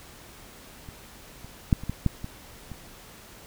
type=clicks; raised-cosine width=5 ms; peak=-29 / -29 / -6 / -24 / -16 / -9 / -21 / -26 dBFS; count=8; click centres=0.888 / 1.446 / 1.728 / 1.836 / 1.896 / 2.063 / 2.244 / 2.717 s; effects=pink hiss -48 dBFS RMS until 3.46 s